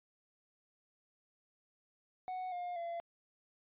triangle tone with pitch steps, 740 / 710.3 / 681.7 Hz, F#5 / F5 / F5, 0 / +29 / -42 cents, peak -36 dBFS, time 2.28-3 s, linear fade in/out 0 ms, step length 240 ms, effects resampled to 8000 Hz

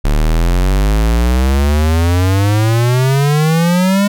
square exponential sweep, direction up, 35.59 to 205 Hz, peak -10 dBFS, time 0.04-4.08 s, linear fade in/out 10 ms, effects none

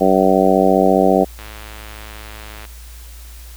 harmonic tone, 94.9 Hz, F#2, 44 cents sharp, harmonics 2 / 3 / 4 / 5 / 6 / 7 / 8, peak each -18 / -18 / -18 / -18 / -18 / -18 / -18 dBFS, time 0-1.25 s, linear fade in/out 20 ms
click train, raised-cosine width 0.3 ms, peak -19 dBFS, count 136, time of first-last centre 1.39-2.652 s, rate 107 Hz
effects added 58 Hz sine -34 dBFS peak until 3.56 s + white hiss -43 dBFS RMS until 3.56 s

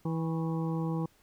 harmonic tone with a mistuned harmonic, 163 Hz, E3, 19 cents flat, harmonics 1 / 2 / 3 / 5 / 6 / 7, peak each -30 / -36 / -40 / -44 / -46 / -47 dBFS, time 0.05-1.06 s, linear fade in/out 5 ms, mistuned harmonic 7, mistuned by -58 cents, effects pink hiss -65 dBFS RMS until 1.22 s

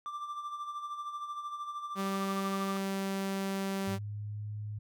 triangle tone with tremolo, 1179 Hz, D6, 6 cents sharp, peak -33 dBFS, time 0.06-2.77 s, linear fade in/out 0 ms, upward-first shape sine, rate 13 Hz, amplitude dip 55%
sawtooth tone, 194.5 Hz, G3, 13 cents flat, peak -28 dBFS, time 1.95-3.99 s, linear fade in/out 50 ms
sine tone with pitch glide, 103.83 to 105.34 Hz, G#2 to G#2, 0 to +25 cents, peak -36 dBFS, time 3.87-4.79 s, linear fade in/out 10 ms, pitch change +25 cents, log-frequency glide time 4.07-4.52 s
effects none

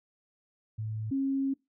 sine tone pair in turn, 109 / 271.4 Hz, A2 / C#4, -16 / -36 cents, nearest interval octave + major third, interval 1580 cents, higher second, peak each -32 / -26 dBFS, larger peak second, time 0.78-1.11 / 1.11-1.54 s, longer second, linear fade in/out 10 ms, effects noise-tail reverb RT60 0.2 s tail -22 dB re dry

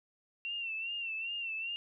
sine tone with vibrato, 2722 Hz, F7, 45 cents flat, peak -35 dBFS, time 0.45-1.76 s, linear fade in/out 0 ms, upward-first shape sine, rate 2.5 Hz, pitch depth 68 cents each way, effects none

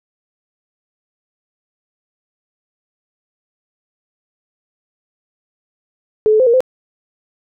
sine tone with pitch steps, 430 / 432.6 / 515 / 467.2 / 515 Hz, A4 / A4 / C5 / A#4 / C5, -40 / -29 / -28 / +4 / -28 cents, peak -8 dBFS, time 6.26-6.605 s, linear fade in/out 0 ms, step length 69 ms, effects none

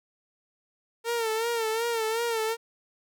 sawtooth tone with vibrato, 454.9 Hz, A#4, 42 cents flat, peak -22 dBFS, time 1.04-2.57 s, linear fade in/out 50 ms, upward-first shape sine, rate 2.7 Hz, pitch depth 68 cents each way, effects none

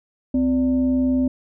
sine tone with frequency modulation, 258 Hz, C4, 24 cents flat, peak -16 dBFS, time 0.34-1.28 s, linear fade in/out 5 ms, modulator 324 Hz, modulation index 0.4, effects none

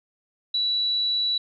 sine tone, 3935 Hz, B7, 7 cents flat, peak -21 dBFS, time 0.54-1.38 s, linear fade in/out 5 ms, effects none

